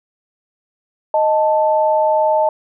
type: tone pair together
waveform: sine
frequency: 622.3 / 880.1 Hz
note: D#5 / A5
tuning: 0 / 0 cents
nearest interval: tritone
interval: 600 cents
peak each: -14 / -15 dBFS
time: 1.14-2.49 s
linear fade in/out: 2 ms
effects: none